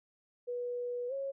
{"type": "tone with pitch glide", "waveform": "sine", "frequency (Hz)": [487.7, 547.4], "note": ["B4", "C#5"], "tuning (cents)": [-22, -22], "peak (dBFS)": -34, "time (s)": [0.47, 1.32], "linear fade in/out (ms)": 20, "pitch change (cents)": 200, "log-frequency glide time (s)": [1.08, 1.13], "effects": []}